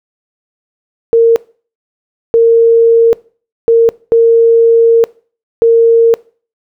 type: tone bursts at uneven times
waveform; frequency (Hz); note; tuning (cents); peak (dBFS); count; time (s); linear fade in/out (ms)
sine; 460; A#4; -23; -3; 5; 1.13-1.36 / 2.34-3.13 / 3.68-3.89 / 4.12-5.04 / 5.62-6.14; 0
effects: noise-tail reverb RT60 0.4 s tail -22 dB re dry